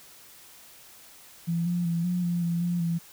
sine tone with pitch steps, 168.6 / 175.1 / 168.5 / 178.4 / 173.5 / 170.2 / 174.4 / 168.3 Hz, E3 / F3 / E3 / F3 / F3 / F3 / F3 / E3, +39 / +5 / +38 / +37 / -11 / -44 / -2 / +36 cents, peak -24 dBFS, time 1.47-2.99 s, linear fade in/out 20 ms, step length 190 ms, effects white hiss -51 dBFS RMS until 3.12 s

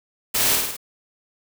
white noise with echo, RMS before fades -21 dBFS, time 0.34-0.56 s, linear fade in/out 10 ms, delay 52 ms, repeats 4, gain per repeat -3 dB, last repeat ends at 0.768 s, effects none

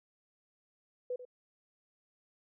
sine tone with echo, 498 Hz, B4, 14 cents sharp, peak -33 dBFS, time 1.1-1.16 s, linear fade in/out 5 ms, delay 92 ms, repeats 1, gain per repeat -12 dB, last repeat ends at 1.252 s, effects none

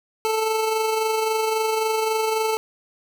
25% pulse tone with amplitude modulation, 440 Hz, A4, in tune, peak -15 dBFS, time 0.25-2.57 s, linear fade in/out 0 ms, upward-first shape sine, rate 23.7 Hz, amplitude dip 35%, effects none

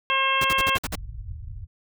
harmonic tone, 536 Hz, C5, 42 cents sharp, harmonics 1 / 2 / 3 / 4 / 5 / 6, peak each -33 / -23 / -29 / -29 / -25 / -28 dBFS, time 0.1-0.77 s, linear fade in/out 0 ms
pink noise bursts, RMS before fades -28 dBFS, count 7, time 0.41-0.955 s, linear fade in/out 5 ms, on 35 ms, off 50 ms
white low-pass noise, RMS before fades -36 dBFS, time 0.84-1.67 s, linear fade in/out 20 ms, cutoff 110 Hz, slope 48 dB/octave
effects none

